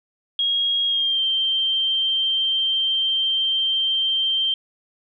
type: tone with pitch glide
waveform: sine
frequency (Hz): 3278 to 3143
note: G#7 to G7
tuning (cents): -23 to +4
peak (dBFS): -18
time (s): 0.39-4.54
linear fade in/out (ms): 2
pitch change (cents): -73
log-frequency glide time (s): 0.87-1.23
effects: none